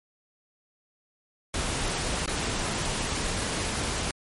pink noise with dropouts, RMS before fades -29 dBFS, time 1.54-4.11 s, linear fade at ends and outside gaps 2 ms, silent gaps 2.261-2.276 s, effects MP3 48 kbps

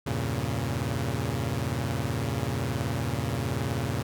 sawtooth chord, E diminished seventh, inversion none, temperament equal with one note detuned, 82.41 / 98 / 116.54 / 137.63 Hz, E2 / G2 / Bb2 / Db3, 0 / 0 / 0 / -12 cents, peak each -31 / -31 / -27 / -28 dBFS, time 0.06-4.03 s, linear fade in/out 10 ms, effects none

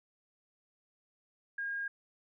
sine tone, 1623 Hz, G#6, 40 cents flat, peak -34 dBFS, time 1.58-1.88 s, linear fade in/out 5 ms, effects none

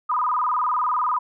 sine tone with vibrato, 1108.7 Hz, C#6, in tune, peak -19 dBFS, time 0.09-1.19 s, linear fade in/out 10 ms, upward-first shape square, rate 20 Hz, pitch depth 190 cents each way, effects none

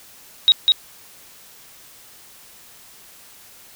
sine tone with echo, 3800 Hz, A#7, 33 cents sharp, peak -8 dBFS, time 0.48-0.52 s, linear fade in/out 0 ms, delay 200 ms, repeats 1, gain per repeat -2 dB, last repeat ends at 0.72 s, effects white hiss -46 dBFS RMS until 3.75 s

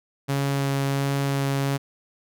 sawtooth tone with vibrato, 138.59 Hz, C#3, in tune, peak -18 dBFS, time 0.28-1.78 s, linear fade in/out 20 ms, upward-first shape sine, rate 1.4 Hz, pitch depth 9 cents each way, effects none

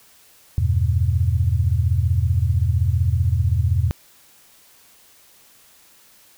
sine chord, E minor, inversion none, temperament equal, 82.41 / 98 / 123.47 Hz, E2 / G2 / B2, 0 / 0 / 0 cents, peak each -19 / -20 / -22 dBFS, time 0.58-3.91 s, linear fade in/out 0 ms, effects white hiss -52 dBFS RMS until 6.37 s

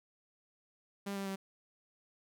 sawtooth tone with pitch steps, 199.3 / 196.44 / 193.63 Hz, G3 / G3 / G3, +29 / +4 / -21 cents, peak -33 dBFS, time 1.06-1.36 s, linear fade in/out 10 ms, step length 100 ms, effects none

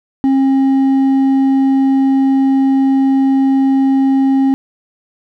sine tone with hard clipping, 269.2 Hz, C4, 49 cents sharp, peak -10 dBFS, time 0.24-4.54 s, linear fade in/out 0 ms, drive 4 dB, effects none

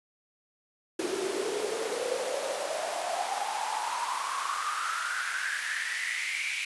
pink noise with high-pass filter sweep, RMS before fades -32 dBFS, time 0.99-6.65 s, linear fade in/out 5 ms, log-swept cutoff 340 to 2400 Hz, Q 8.2, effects resampled to 24000 Hz

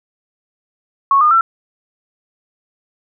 sine tone with pitch steps, 1104 / 1217.9 / 1343.6 Hz, C#6 / D#6 / E6, -7 / -37 / +33 cents, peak -8 dBFS, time 1.11-1.41 s, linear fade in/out 2 ms, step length 100 ms, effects none

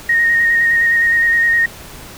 sine tone with vibrato, 1861 Hz, A#6, 3 cents flat, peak -10 dBFS, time 0.09-1.66 s, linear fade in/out 5 ms, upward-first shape square, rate 9.7 Hz, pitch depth 15 cents each way, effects pink hiss -35 dBFS RMS until 2.17 s

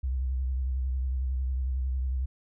sine tone with vibrato, 64.6 Hz, C2, 21 cents flat, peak -26 dBFS, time 0.03-2.26 s, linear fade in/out 10 ms, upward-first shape sine, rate 11 Hz, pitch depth 60 cents each way, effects none

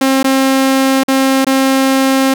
sawtooth tone with dropouts, 267.1 Hz, C4, 36 cents sharp, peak -5 dBFS, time 0.01-2.34 s, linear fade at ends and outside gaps 5 ms, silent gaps 0.23-0.243 / 1.035-1.082 / 1.447-1.467 s, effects none

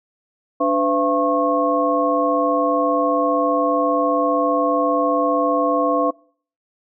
sine tone cluster, 292 / 507 / 676 / 1089 Hz, D4 / B4 / E5 / C#6, -10 / +45 / +43 / -31 cents, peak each -21 dBFS, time 0.6-6.11 s, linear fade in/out 10 ms, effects noise-tail reverb RT60 0.5 s tail -24 dB re dry

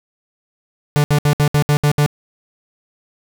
45% pulse tone bursts, 146.83 Hz, D3, in tune, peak -11 dBFS, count 8, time 0.96-2.062 s, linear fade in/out 0 ms, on 80 ms, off 66 ms, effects none

